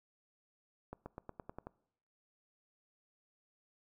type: accelerating click train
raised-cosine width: 1 ms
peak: -30 dBFS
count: 8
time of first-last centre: 0.93-1.67 s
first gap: 130 ms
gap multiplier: 0.93
effects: noise-tail reverb RT60 0.7 s tail -22 dB re dry